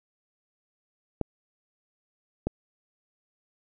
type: clicks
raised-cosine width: 2 ms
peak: -13 dBFS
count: 2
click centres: 1.213 / 2.47 s
effects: none